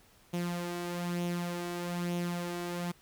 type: tone with flanger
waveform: sawtooth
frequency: 174.61 Hz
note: F3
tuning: in tune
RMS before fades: -35 dBFS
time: 0.33-2.92 s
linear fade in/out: 10 ms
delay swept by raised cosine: 0.31 to 2.71 ms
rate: 1.1 Hz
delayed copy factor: +0.5
effects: pink hiss -62 dBFS RMS until 3.01 s